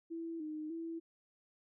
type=tone with pitch steps; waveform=sine; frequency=330.9 / 307.9 / 330.1 Hz; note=E4 / D#4 / E4; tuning=+7 / -18 / +2 cents; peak=-39 dBFS; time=0.1-1 s; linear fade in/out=20 ms; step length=300 ms; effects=none